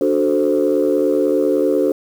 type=chord; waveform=sine; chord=D dominant seventh; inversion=none; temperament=equal; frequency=293.7 / 370 / 440 / 523.3 Hz; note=D4 / F#4 / A4 / C5; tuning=0 / 0 / 0 / 0 cents; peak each=-18 dBFS; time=0.01-1.92 s; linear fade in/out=2 ms; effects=tanh soft clip ceiling -6 dBFS + 7-bit